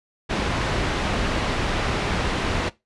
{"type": "low-pass noise", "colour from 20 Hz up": "pink", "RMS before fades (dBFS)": -24, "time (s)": [0.29, 2.7], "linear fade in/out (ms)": 20, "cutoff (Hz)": 3500, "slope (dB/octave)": 12, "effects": ["noise-tail reverb RT60 0.2 s tail -19 dB re dry", "resampled to 24000 Hz"]}